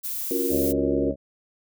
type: noise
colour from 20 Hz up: violet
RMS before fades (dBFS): -30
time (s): 0.03-0.73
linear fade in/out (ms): 20
type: chord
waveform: sine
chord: Gb major seventh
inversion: second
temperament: equal with one note detuned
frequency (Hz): 277.2 / 349.2 / 370 / 467.8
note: Db4 / F4 / Gb4 / Bb4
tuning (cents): 0 / 0 / 0 / +6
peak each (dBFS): -28 / -28 / -30 / -28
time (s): 0.31-1.11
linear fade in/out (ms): 2
type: harmonic tone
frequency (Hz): 69.3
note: C#2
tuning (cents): 0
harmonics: 1 / 2 / 3 / 4 / 5 / 6 / 7 / 8 / 9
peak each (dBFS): -33 / -36 / -33 / -33 / -41 / -41 / -40 / -30 / -34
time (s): 0.49-1.16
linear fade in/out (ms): 50
effects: none